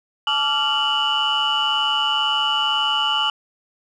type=tone cluster; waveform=sine; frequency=863 / 1162 / 1383 / 2819 / 2961 Hz; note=A5 / D6 / F6 / F7 / F#7; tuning=-34 / -19 / -17 / +16 / +1 cents; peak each=-24 / -25 / -25 / -27 / -19 dBFS; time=0.27-3.3 s; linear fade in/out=2 ms; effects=tanh soft clip ceiling -11 dBFS